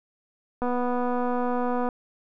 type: click train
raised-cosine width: 1 ms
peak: -15 dBFS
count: 313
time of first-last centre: 0.62-1.888 s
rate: 246 Hz
effects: none